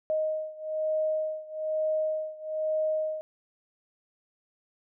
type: beating tone pair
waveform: sine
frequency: 623 / 624.1 Hz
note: D#5 / D#5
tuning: +2 / +5 cents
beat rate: 1.1 Hz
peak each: -29 / -31 dBFS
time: 0.1-3.21 s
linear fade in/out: 0 ms
effects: none